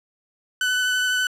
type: tone with vibrato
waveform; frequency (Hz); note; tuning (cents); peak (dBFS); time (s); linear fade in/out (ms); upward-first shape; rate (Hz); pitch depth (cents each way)
30% pulse; 1500; F#6; +23; -17; 0.61-1.27; 2; sine; 12; 12
effects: low-pass 10000 Hz 12 dB/octave